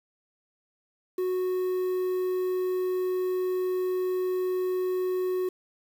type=tone with quantisation; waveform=triangle; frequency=367.8 Hz; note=F#4; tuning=10 cents flat; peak=-23 dBFS; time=1.18-5.49 s; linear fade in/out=5 ms; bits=8; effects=none